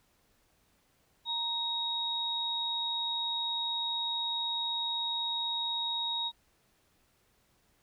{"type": "tone pair together", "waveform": "sine", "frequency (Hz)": [932.3, 3776], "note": ["A#5", "A#7"], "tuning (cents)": [0, 22], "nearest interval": "2 octaves", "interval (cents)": 2422, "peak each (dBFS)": [-38, -31], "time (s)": [1.25, 6.32], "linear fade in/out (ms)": 50, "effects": ["pink hiss -70 dBFS RMS until 7.82 s"]}